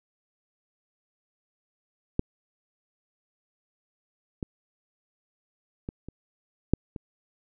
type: clicks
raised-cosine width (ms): 3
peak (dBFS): -10 / -18 / -20 / -26 / -6 / -23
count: 6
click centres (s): 2.194 / 4.428 / 5.889 / 6.086 / 6.736 / 6.962
effects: none